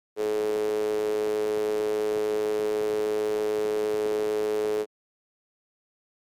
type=tone with high-pass filter; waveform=sawtooth; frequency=106.4 Hz; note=G#2; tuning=42 cents sharp; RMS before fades=-26 dBFS; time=0.16-4.86 s; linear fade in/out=50 ms; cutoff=420 Hz; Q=8.9; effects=MP3 96 kbps